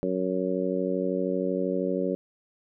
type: harmonic tone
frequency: 92.8 Hz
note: F#2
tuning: 6 cents sharp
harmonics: 2 / 3 / 4 / 5 / 6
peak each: -31 / -31 / -31 / -31 / -31 dBFS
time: 0.03-2.15 s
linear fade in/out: 0 ms
effects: none